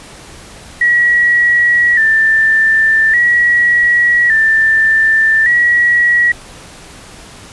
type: tone with vibrato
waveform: sine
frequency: 1847 Hz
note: A#6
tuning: 16 cents flat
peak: -7 dBFS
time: 0.81-6.32 s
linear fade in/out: 5 ms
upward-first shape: square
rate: 0.43 Hz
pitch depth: 66 cents each way
effects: pink hiss -35 dBFS RMS until 7.52 s + resampled to 24000 Hz